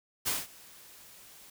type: noise with ADSR envelope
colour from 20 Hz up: white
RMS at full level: -29 dBFS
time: 0.25-1.5 s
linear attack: 25 ms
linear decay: 190 ms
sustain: -24 dB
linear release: 4 ms
effects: none